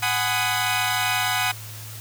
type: chord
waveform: 15% pulse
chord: G# minor seventh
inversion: third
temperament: equal with one note detuned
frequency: 740 / 830.6 / 1002.1 / 1244.5 Hz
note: F#5 / G#5 / B5 / D#6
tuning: 0 / 0 / +25 / 0 cents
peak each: -18 / -22 / -21 / -22 dBFS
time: 0.02-1.52 s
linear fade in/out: 10 ms
effects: added 108 Hz sine -37 dBFS peak until 2 s + white hiss -40 dBFS RMS until 2 s